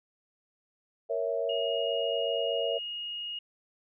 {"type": "chord", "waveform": "sine", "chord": "A# diminished", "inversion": "none", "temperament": "equal", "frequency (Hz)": [466.2, 554.4, 659.3], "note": ["A#4", "C#5", "E5"], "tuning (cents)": [0, 0, 0], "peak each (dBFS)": -32, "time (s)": [1.09, 2.79], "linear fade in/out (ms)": 20}
{"type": "tone", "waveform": "sine", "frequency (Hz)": 2867, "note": "F7", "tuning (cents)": 45, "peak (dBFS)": -34, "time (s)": [1.49, 3.39], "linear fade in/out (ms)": 5}
{"effects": []}